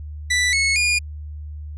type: tone with pitch steps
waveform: sawtooth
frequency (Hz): 1975.5 / 2192 / 2432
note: B6 / C#7 / D#7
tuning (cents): 0 / -20 / -40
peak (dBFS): -13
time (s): 0.3-0.99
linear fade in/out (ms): 10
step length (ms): 230
effects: added 75 Hz sine -30 dBFS peak until 1.77 s + resampled to 22050 Hz